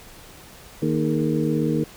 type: harmonic tone with a mistuned harmonic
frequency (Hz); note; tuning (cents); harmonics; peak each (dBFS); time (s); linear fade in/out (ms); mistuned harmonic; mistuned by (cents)
77.6; D#2; -4; 2 / 3 / 4 / 5 / 6; -24 / -25 / -24 / -30 / -28; 0.82-1.84; 5; 5; +130
effects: pink hiss -45 dBFS RMS until 1.96 s